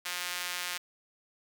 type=tone with high-pass filter; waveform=sawtooth; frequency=178.1 Hz; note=F3; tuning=34 cents sharp; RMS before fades=-36 dBFS; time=0.05-0.78 s; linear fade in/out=10 ms; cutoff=1900 Hz; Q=0.8; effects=none